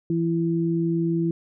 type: tone pair together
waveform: sine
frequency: 166.85 / 333.7 Hz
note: E3 / E4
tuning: +21 / +21 cents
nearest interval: octave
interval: 1200 cents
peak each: -23 dBFS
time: 0.1-1.31 s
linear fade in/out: 2 ms
effects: none